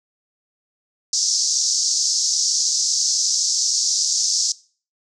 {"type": "band-pass noise", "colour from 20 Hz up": "pink", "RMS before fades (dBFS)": -20, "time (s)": [1.13, 4.52], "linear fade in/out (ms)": 2, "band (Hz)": [4900, 6800], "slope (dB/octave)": 48, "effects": ["noise-tail reverb RT60 0.4 s tail -20 dB re dry"]}